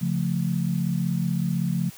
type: chord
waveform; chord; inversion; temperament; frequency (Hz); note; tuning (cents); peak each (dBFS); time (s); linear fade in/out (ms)
sine; Db augmented; none; equal; 138.59 / 174.61 / 220; Db3 / F3 / A3; 0 / 0 / 0; -27 / -24 / -30; 0.01-1.9; 10
effects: white hiss -46 dBFS RMS until 1.97 s + high-pass 60 Hz 12 dB/octave